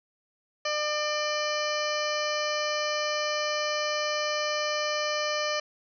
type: harmonic tone with a mistuned harmonic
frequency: 600 Hz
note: D5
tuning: 37 cents sharp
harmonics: 1 / 2 / 3 / 4 / 5 / 7 / 8 / 9 / 10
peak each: -30 / -33 / -35 / -36 / -37 / -38 / -39 / -40 / -40 dBFS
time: 0.65-5.6 s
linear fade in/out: 5 ms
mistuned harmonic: 4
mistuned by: -21 cents
effects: none